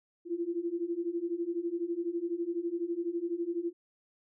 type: beating tone pair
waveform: sine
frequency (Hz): 335.1 / 347.1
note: E4 / F4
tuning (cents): +29 / -11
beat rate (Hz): 12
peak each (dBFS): -35 / -33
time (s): 0.25-3.73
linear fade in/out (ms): 50
effects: none